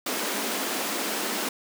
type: high-pass noise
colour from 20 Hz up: pink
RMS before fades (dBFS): -29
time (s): 0.06-1.49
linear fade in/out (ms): 5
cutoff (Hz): 210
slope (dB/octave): 48
effects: none